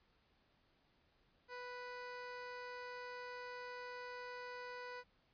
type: tone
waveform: 15% pulse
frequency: 493.9 Hz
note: B4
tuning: in tune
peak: -40 dBFS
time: 1.48-5.04 s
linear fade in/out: 50 ms
effects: pink hiss -75 dBFS RMS until 5.33 s + resampled to 11025 Hz